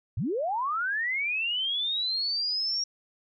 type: linear sweep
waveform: sine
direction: up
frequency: 77.3 to 5630 Hz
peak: -26 dBFS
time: 0.17-2.84 s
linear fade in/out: 5 ms
effects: none